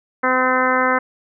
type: harmonic tone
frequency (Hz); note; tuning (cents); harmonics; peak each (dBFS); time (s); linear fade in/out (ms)
256.3; C4; -36; 1 / 2 / 3 / 4 / 5 / 6 / 7 / 8; -24 / -21 / -25 / -21 / -21 / -22 / -25 / -26; 0.23-0.99; 10
effects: none